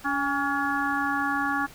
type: harmonic tone with a mistuned harmonic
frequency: 282.5 Hz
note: C#4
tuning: 33 cents sharp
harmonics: 1 / 3 / 4 / 5 / 6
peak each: -30 / -30 / -30 / -30 / -30 dBFS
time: 0.04-1.67 s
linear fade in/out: 20 ms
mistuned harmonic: 3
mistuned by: -56 cents
effects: pink hiss -48 dBFS RMS until 1.74 s